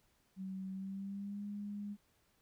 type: tone with pitch glide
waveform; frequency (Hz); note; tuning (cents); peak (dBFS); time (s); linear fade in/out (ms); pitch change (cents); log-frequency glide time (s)
sine; 190 to 204.8; F#3 to G#3; +46 to -24; -40; 0.36-1.97; 50; +130; 0.71-1.45
effects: pink hiss -74 dBFS RMS until 2.41 s